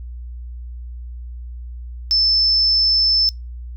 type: tone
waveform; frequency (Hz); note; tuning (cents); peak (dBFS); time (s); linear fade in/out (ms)
sine; 5274; E8; 0; -13; 2.11-3.29; 0
effects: noise-tail reverb RT60 0.2 s tail -23 dB re dry + added 60 Hz sine -29 dBFS peak until 3.76 s